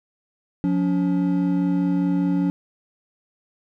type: tone pair together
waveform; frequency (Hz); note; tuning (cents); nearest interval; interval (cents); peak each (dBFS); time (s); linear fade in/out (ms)
triangle; 178.7 / 283.7; F3 / C#4; +40 / +40; minor sixth; 800; -19; 0.64-2.5; 0
effects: none